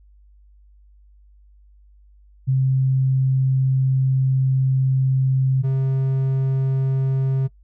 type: tone pair in turn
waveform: sine / triangle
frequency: 132.1 / 133.56 Hz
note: C3 / C3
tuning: +17 / +36 cents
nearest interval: unison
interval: 19 cents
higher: second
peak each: -15 dBFS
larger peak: neither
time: 2.47-5.63 / 5.63-7.48 s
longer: first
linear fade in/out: 20 ms
effects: noise-tail reverb RT60 0.1 s tail -21 dB re dry + added 50 Hz sine -48 dBFS peak until 7.63 s